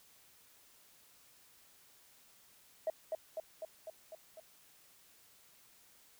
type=tone with echo; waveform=sine; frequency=637 Hz; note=D#5; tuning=41 cents sharp; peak=-30 dBFS; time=2.87-2.9 s; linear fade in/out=2 ms; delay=250 ms; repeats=6; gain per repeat=-3 dB; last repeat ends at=4.4 s; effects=tanh soft clip ceiling -27 dBFS + white hiss -64 dBFS RMS until 6.19 s